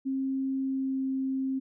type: tone with pitch glide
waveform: sine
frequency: 267.3 to 265.6 Hz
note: C4 to C4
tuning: +37 to +26 cents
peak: -27 dBFS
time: 0.05-1.6 s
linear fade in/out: 20 ms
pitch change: -11 cents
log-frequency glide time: 0.61-1.05 s
effects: none